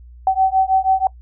sine beating tone pair, 760 / 766.2 Hz, F#5 / G5, +46 / -40 cents, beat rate 6.2 Hz, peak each -16 dBFS, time 0.27-1.07 s, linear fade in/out 2 ms, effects noise-tail reverb RT60 0.1 s tail -22 dB re dry + added 60 Hz sine -38 dBFS peak until 1.21 s

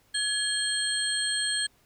sine tone cluster, 1687 / 3210 / 4283 / 8270 Hz, G#6 / G7 / C8 / C9, +27 / +40 / +40 / -21 cents, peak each -31 dBFS, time 0.14-1.67 s, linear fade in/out 10 ms, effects pink hiss -64 dBFS RMS until 1.85 s

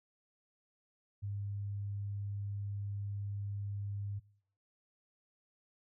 sine tone, 101 Hz, G#2, 48 cents flat, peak -36 dBFS, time 1.22-4.2 s, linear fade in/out 20 ms, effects noise-tail reverb RT60 0.7 s tail -25 dB re dry

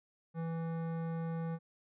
sine tone with hard clipping, 164.81 Hz, E3, in tune, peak -37 dBFS, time 0.34-1.59 s, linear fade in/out 50 ms, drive 15 dB, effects resampled to 8000 Hz

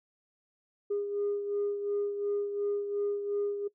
sine beating tone pair, 407.3 / 410.1 Hz, G#4 / G#4, -34 / -22 cents, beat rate 2.8 Hz, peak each -29 / -37 dBFS, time 0.9-3.68 s, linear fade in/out 10 ms, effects noise-tail reverb RT60 0.1 s tail -19 dB re dry + tanh soft clip ceiling -24 dBFS

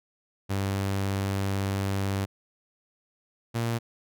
sawtooth tone pair in turn, 98 / 116.22 Hz, G2 / A#2, 0 / -5 cents, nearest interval minor third, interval 295 cents, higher second, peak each -22 dBFS, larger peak neither, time 0.49-2.26 / 3.54-3.79 s, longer first, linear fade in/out 20 ms, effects none

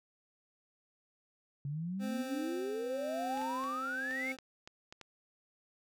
sine exponential sweep, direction up, 137.5 to 2218 Hz, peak -35 dBFS, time 1.65-4.32 s, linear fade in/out 2 ms
25% pulse tone with tremolo, 261.6 Hz, C4, in tune, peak -34 dBFS, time 1.99-4.37 s, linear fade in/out 50 ms, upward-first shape sine, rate 0.9 Hz, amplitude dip 45%
clicks, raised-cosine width 0.2 ms, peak -31 dBFS, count 8, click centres 3.375 / 3.416 / 3.639 / 4.11 / 4.387 / 4.675 / 4.925 / 5.013 s
effects none

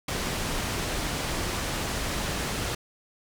pink low-pass noise, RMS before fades -30 dBFS, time 0.08-2.75 s, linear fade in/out 5 ms, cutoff 9400 Hz, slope 12 dB/octave, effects none

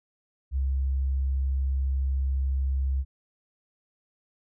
sine tone, 67 Hz, C2, 42 cents sharp, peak -23 dBFS, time 0.51-3.05 s, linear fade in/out 50 ms, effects none

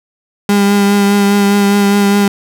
35% pulse tone with vibrato, 201.6 Hz, G3, 49 cents sharp, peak -6 dBFS, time 0.49-2.28 s, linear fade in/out 2 ms, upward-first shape triangle, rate 4.9 Hz, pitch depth 21 cents each way, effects none

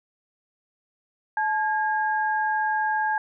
sine tone pair together, 862 / 1627.2 Hz, A5 / G#6, -36 / -36 cents, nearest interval major seventh, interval 1100 cents, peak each -23 / -26 dBFS, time 1.37-3.18 s, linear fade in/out 2 ms, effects none

